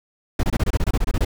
brown noise bursts, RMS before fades -18 dBFS, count 13, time 0.39-1.249 s, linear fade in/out 5 ms, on 43 ms, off 25 ms, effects none

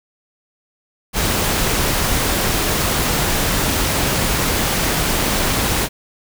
pink noise, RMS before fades -18 dBFS, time 1.13-5.89 s, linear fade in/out 50 ms, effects none

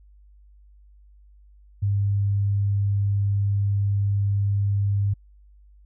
sine tone, 100.5 Hz, G2, 44 cents sharp, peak -19 dBFS, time 1.82-5.14 s, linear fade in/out 10 ms, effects added 50 Hz sine -49 dBFS peak until 5.85 s

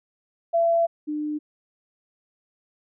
sine tone pair in turn, 673 / 300.5 Hz, E5 / D4, +36 / +40 cents, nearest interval octave + major second, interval 1396 cents, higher first, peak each -17 / -25 dBFS, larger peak first, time 0.53-0.87 / 1.07-1.39 s, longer first, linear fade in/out 20 ms, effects none

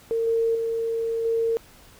sine tone with level steps, 456.4 Hz, A#4, 37 cents flat, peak -21 / -19 / -23 / -20 dBFS, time 0.11-1.57 s, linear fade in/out 0 ms, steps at 0.27 / 0.55 / 1.25 s, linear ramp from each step 2 ms, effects pink hiss -51 dBFS RMS until 1.99 s

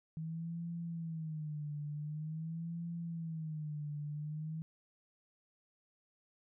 sine tone with vibrato, 158.1 Hz, D#3, 28 cents sharp, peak -38 dBFS, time 0.17-4.62 s, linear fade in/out 0 ms, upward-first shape sine, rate 0.46 Hz, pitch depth 120 cents each way, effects none

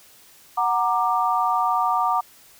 sine chord, Gb augmented, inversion none, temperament equal with one note detuned, 740 / 932.3 / 1185.6 Hz, Gb5 / Bb5 / D6, 0 / 0 / +16 cents, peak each -23 / -23 / -22 dBFS, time 0.57-2.21 s, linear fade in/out 10 ms, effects white hiss -51 dBFS RMS until 2.59 s

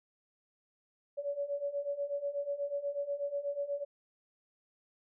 sine beating tone pair, 564 / 572.2 Hz, C#5 / D5, +30 / -45 cents, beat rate 8.2 Hz, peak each -38 / -35 dBFS, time 1.17-3.85 s, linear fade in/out 20 ms, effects none

